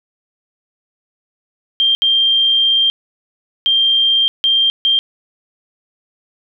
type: tone bursts at uneven times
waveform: sine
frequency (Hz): 3179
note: G7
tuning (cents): +24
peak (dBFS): -10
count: 5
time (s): 1.8-1.95 / 2.02-2.9 / 3.66-4.28 / 4.44-4.7 / 4.85-4.99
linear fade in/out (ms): 0
effects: none